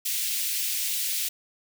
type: high-pass noise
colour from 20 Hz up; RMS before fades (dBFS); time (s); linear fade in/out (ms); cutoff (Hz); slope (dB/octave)
white; -28; 0.05-1.29; 10; 2300; 24
effects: none